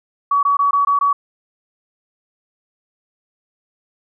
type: tone bursts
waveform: sine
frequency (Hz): 1133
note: C#6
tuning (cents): +37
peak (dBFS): -12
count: 6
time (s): 0.31-1.13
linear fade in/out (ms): 5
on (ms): 120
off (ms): 20
effects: none